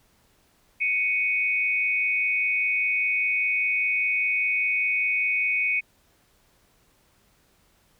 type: tone pair together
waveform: sine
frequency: 2225 / 2500 Hz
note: C#7 / D#7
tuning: +6 / +8 cents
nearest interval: major second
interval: 202 cents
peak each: -24 dBFS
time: 0.8-5.81 s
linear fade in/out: 20 ms
effects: pink hiss -63 dBFS RMS until 7.99 s